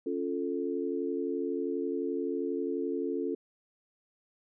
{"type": "chord", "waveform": "sine", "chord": "Db augmented", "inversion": "none", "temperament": "equal", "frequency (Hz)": [277.2, 349.2, 440], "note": ["Db4", "F4", "A4"], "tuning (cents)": [0, 0, 0], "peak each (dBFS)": -34, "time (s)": [0.06, 3.35], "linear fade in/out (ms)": 5, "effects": []}